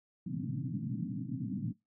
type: band-pass noise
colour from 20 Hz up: pink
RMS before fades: -37 dBFS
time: 0.26-1.73 s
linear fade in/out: 10 ms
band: 110 to 290 Hz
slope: 96 dB/octave
effects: noise-tail reverb RT60 0.2 s tail -22 dB re dry